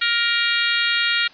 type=harmonic tone; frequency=469.5 Hz; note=A#4; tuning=12 cents sharp; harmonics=3 / 4 / 5 / 6 / 7 / 8 / 9; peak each=-23 / -24 / -25 / -26 / -26 / -27 / -28 dBFS; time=0.01-1.28 s; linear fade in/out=10 ms; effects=white hiss -47 dBFS RMS until 1.33 s + resampled to 11025 Hz